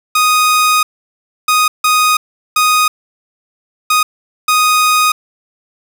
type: tone bursts at uneven times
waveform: sawtooth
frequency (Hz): 1244.5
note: D#6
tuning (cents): 0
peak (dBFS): -5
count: 6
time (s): 0.15-0.83 / 1.48-1.68 / 1.84-2.17 / 2.56-2.88 / 3.9-4.03 / 4.48-5.12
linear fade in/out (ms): 5
effects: none